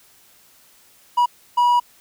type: tone bursts at uneven times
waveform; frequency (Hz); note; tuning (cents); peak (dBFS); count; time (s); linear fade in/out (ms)
triangle; 969; B5; -33; -11; 2; 1.17-1.26 / 1.57-1.8; 10
effects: white hiss -53 dBFS RMS until 2 s